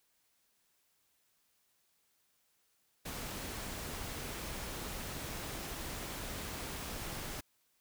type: noise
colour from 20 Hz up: pink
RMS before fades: -42 dBFS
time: 3.05-7.41 s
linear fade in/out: 10 ms
effects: white hiss -75 dBFS RMS until 7.8 s